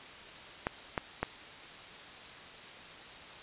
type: clicks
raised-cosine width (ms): 0.5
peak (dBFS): -15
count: 3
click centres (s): 0.669 / 0.978 / 1.23
effects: white hiss -48 dBFS RMS until 3.42 s + resampled to 8000 Hz